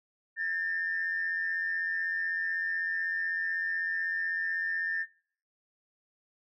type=tone cluster; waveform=sine; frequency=1630 / 1706 / 1802 Hz; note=G#6 / G#6 / A6; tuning=-33 / +46 / +41 cents; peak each=-38 / -38 / -30 dBFS; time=0.36-5.06 s; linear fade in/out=50 ms; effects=noise-tail reverb RT60 0.5 s tail -21 dB re dry + tanh soft clip ceiling -22 dBFS